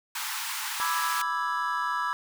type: high-pass noise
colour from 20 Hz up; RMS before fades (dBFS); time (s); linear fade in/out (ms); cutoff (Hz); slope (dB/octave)
pink; -33; 0.15-1.22; 5; 830; 96
type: chord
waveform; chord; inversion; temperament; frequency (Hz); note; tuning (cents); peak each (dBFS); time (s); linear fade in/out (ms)
triangle; E dominant seventh; second; equal; 987.8 / 1174.7 / 1318.5 / 1661.2; B5 / D6 / E6 / G#6; 0 / 0 / 0 / 0; -29 / -31 / -30 / -31; 0.8-2.13; 0
effects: none